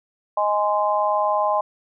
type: chord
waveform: sine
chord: Ab major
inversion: second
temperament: just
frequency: 623 / 830.6 / 1038.3 Hz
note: Eb5 / Ab5 / C6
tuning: +2 / 0 / -14 cents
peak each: -22 dBFS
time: 0.37-1.61 s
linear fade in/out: 5 ms
effects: none